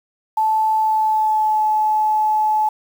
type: tone with pitch glide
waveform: sine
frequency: 873 to 859.5 Hz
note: A5 to A5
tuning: -14 to -41 cents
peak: -14 dBFS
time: 0.37-2.69 s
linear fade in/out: 5 ms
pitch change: -27 cents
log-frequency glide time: 0.78-1.62 s
effects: 7-bit